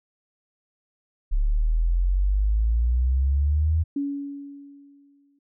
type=exponential sweep; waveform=sine; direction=up; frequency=34.7 to 82.41 Hz; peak=-18 dBFS; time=1.31-3.84 s; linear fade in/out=20 ms
type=tone with exponential decay; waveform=sine; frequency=282.1 Hz; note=C#4; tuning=30 cents sharp; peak=-22 dBFS; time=3.96-5.39 s; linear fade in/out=5 ms; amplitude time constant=310 ms
effects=none